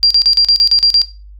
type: tone bursts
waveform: sine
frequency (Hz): 4752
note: D8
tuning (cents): +20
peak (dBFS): -6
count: 9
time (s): 0.03-1.017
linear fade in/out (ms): 0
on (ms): 75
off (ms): 39
effects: noise-tail reverb RT60 0.3 s tail -17 dB re dry + added 50 Hz sine -33 dBFS peak until 1.39 s